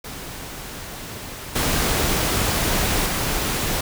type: noise with level steps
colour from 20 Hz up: pink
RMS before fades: -34 / -21 / -23 dBFS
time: 0.04-3.81 s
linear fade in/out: 5 ms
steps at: 1.55 / 3.06 s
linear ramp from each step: 10 ms
effects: none